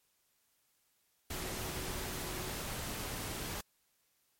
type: tone in noise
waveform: sine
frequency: 370 Hz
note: F#4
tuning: in tune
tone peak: -48 dBFS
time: 1.31-2.49 s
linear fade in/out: 5 ms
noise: pink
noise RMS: -40 dBFS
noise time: 1.3-3.61 s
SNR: -11 dB
effects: white hiss -75 dBFS RMS until 4.39 s + MP3 64 kbps